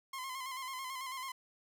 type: tone with vibrato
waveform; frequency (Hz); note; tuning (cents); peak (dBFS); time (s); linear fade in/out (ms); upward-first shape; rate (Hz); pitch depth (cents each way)
sawtooth; 1046.5; C6; 0; -36; 0.13-1.32; 5; square; 9.1; 45
effects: none